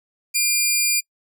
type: tone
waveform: 10% pulse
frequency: 2400 Hz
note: D7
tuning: 37 cents sharp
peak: -8 dBFS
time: 0.34-1.01 s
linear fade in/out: 20 ms
effects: noise-tail reverb RT60 0.1 s tail -26 dB re dry